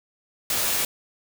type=noise with comb filter; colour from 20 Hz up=white; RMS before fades=-24 dBFS; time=0.5-0.85 s; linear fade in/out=2 ms; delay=19 ms; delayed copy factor=-0.65; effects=none